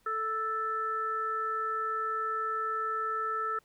harmonic tone, 440 Hz, A4, in tune, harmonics 1 / 3 / 4, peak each -39 / -30 / -41 dBFS, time 0.06-3.59 s, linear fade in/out 5 ms, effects pink hiss -68 dBFS RMS until 3.64 s

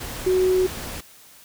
sine tone in noise, 370.6 Hz, F#4, 3 cents sharp, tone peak -16 dBFS, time 0.26-0.67 s, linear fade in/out 10 ms, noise pink, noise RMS -33 dBFS, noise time 0-1.01 s, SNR +14 dB, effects white hiss -49 dBFS RMS until 1.44 s

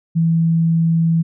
sine tone, 164.81 Hz, E3, in tune, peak -12 dBFS, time 0.15-1.23 s, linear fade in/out 20 ms, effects none

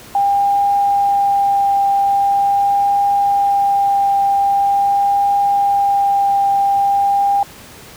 sine tone with vibrato, 800 Hz, G5, 35 cents sharp, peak -11 dBFS, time 0.15-7.43 s, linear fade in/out 2 ms, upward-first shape triangle, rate 0.43 Hz, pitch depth 10 cents each way, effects pink hiss -38 dBFS RMS until 7.96 s + high-pass 60 Hz 12 dB/octave

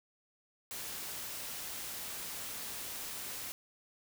white noise, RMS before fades -42 dBFS, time 0.71-3.52 s, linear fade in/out 0 ms, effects none

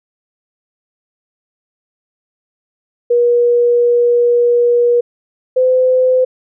sine tone pair in turn, 480 / 511.2 Hz, B4 / C5, -49 / -40 cents, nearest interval minor second, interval 109 cents, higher second, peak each -8 dBFS, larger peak neither, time 3.1-5.01 / 5.56-6.25 s, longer first, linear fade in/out 10 ms, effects none

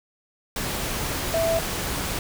sine tone in noise, 659.3 Hz, E5, in tune, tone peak -20 dBFS, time 1.34-1.59 s, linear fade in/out 2 ms, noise pink, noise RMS -28 dBFS, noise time 0.56-2.19 s, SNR +5 dB, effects none

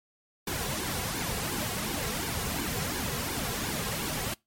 pink noise with flanger, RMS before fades -32 dBFS, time 0.47-4.34 s, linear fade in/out 5 ms, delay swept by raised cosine 1.5 to 3.4 ms, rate 2.8 Hz, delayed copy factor -0.7, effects noise-tail reverb RT60 0.2 s tail -24 dB re dry + MP3 64 kbps

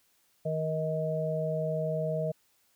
harmonic tone, 157.6 Hz, D#3, 23 cents sharp, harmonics 1 / 3 / 4, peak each -32 / -35 / -31 dBFS, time 0.45-2.32 s, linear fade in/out 10 ms, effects white hiss -69 dBFS RMS until 2.75 s

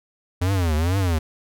square tone with vibrato, 86.5 Hz, F2, 16 cents flat, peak -19 dBFS, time 0.41-1.19 s, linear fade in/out 10 ms, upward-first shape triangle, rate 2.2 Hz, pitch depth 260 cents each way, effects none

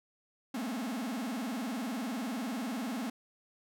45% pulse tone with vibrato, 241.8 Hz, B3, 36 cents flat, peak -34 dBFS, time 0.54-3.1 s, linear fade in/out 5 ms, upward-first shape sine, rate 20 Hz, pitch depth 240 cents each way, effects none

